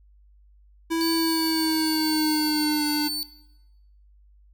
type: tone with pitch glide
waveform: square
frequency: 329 to 298.2 Hz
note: E4 to D4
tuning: -3 to +27 cents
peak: -23 dBFS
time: 0.9-3.09 s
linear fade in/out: 20 ms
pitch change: -170 cents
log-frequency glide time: 1.15-2.86 s
type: tone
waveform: 40% pulse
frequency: 4501 Hz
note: C#8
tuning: 26 cents sharp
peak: -25 dBFS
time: 1.01-3.23 s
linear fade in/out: 0 ms
effects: noise-tail reverb RT60 0.9 s tail -18 dB re dry + added 50 Hz sine -52 dBFS peak until 4.53 s